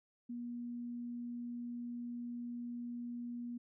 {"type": "tone", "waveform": "sine", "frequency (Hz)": 240, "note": "B3", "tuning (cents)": -49, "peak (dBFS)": -40, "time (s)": [0.29, 3.58], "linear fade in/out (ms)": 10, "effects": []}